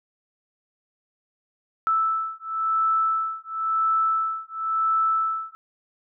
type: beating tone pair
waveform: sine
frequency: 1316 / 1316.96 Hz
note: E6 / E6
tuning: -3 / -2 cents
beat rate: 0.96 Hz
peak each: -24 dBFS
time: 1.87-5.55 s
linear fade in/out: 0 ms
effects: none